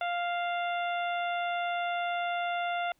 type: harmonic tone with a mistuned harmonic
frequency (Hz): 699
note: F5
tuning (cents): +1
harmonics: 1 / 2 / 3 / 4 / 5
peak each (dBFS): -30 / -36 / -40 / -42 / -44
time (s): 0.01-2.92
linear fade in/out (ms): 2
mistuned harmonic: 4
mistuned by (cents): -19
effects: pink hiss -71 dBFS RMS until 2.99 s